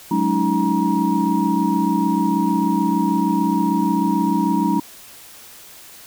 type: tone cluster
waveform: sine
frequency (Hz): 185.9 / 212.5 / 281.5 / 317.8 / 948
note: F#3 / G#3 / C#4 / D#4 / A#5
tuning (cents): +8 / +40 / +27 / +37 / +29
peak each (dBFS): -22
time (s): 0.11-4.8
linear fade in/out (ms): 5
effects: white hiss -42 dBFS RMS until 6.06 s